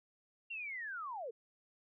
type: linear sweep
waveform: sine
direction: down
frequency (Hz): 2788 to 420.8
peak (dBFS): -40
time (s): 0.5-1.31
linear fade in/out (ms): 10
effects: none